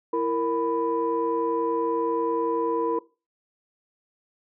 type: tone cluster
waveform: sine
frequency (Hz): 333.8 / 464.1 / 993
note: E4 / A#4 / B5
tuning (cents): +22 / -8 / +9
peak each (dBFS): -27 / -24 / -28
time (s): 0.13-2.99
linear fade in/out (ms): 5
effects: noise-tail reverb RT60 0.3 s tail -20 dB re dry + tanh soft clip ceiling -13 dBFS